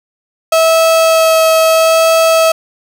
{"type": "tone with vibrato", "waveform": "35% pulse", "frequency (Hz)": 648, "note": "E5", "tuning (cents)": -30, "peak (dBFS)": -5, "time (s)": [0.52, 2.52], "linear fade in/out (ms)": 5, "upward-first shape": "sine", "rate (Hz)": 0.76, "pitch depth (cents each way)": 10, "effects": []}